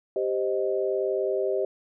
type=chord; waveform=sine; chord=C minor; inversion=second; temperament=equal; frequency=392 / 523.3 / 622.3 Hz; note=G4 / C5 / Eb5; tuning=0 / 0 / 0 cents; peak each=-26 / -29 / -29 dBFS; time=0.16-1.65 s; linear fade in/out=2 ms; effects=none